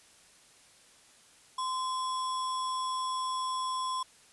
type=tone with sample-and-hold; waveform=sine; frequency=1034 Hz; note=C6; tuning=21 cents flat; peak=-30 dBFS; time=1.58-4.03 s; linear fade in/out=5 ms; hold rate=4410 Hz; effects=white hiss -59 dBFS RMS until 4.32 s + resampled to 24000 Hz